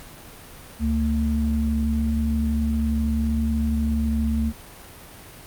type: tone pair together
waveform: sine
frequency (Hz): 70.8 / 224.8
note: C#2 / A3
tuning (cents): +37 / +37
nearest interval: octave + minor sixth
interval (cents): 2000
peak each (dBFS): -22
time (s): 0.79-4.53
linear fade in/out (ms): 50
effects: pink hiss -43 dBFS RMS until 5.46 s + Opus 48 kbps